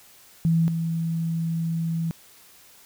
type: tone pair in turn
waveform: sine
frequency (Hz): 164.81 / 164.81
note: E3 / E3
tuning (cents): 0 / 0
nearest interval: unison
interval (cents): 0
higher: neither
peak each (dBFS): -17 / -23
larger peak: first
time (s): 0.45-0.68 / 0.68-2.11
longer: second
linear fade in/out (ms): 0
effects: white hiss -52 dBFS RMS until 2.85 s